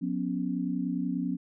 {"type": "chord", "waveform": "sine", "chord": "F# suspended fourth", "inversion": "none", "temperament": "equal with one note detuned", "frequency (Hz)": [180.56, 246.9, 277.2], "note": ["F#3", "B3", "C#4"], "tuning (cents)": [-42, 0, 0], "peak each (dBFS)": -32, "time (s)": [0.01, 1.37], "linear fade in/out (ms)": 20, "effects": []}